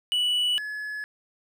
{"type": "tone pair in turn", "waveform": "triangle", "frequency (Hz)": [2953, 1703.3], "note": ["F#7", "G#6"], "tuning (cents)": [-4, 43], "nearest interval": "minor seventh", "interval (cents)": 953, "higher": "first", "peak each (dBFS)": [-20, -29], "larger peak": "first", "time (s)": [[0.12, 0.58], [0.58, 1.04]], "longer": "neither", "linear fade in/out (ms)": 0, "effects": []}